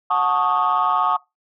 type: chord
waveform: sine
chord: D# half-diminished seventh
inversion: first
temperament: equal with one note detuned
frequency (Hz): 729.4 / 880 / 1108.7 / 1244.5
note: F#5 / A5 / C#6 / D#6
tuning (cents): -25 / 0 / 0 / 0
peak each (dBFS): -22 / -22 / -19 / -20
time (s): 0.1-1.17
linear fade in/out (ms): 10
effects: noise-tail reverb RT60 0.2 s tail -22 dB re dry + tanh soft clip ceiling -10 dBFS